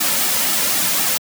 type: noise with flanger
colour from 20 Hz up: white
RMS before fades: -18 dBFS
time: 0-1.18 s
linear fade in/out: 10 ms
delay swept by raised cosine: 1.9 to 2.71 ms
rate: 3.9 Hz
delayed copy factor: -0.5
effects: high-pass 150 Hz 12 dB/octave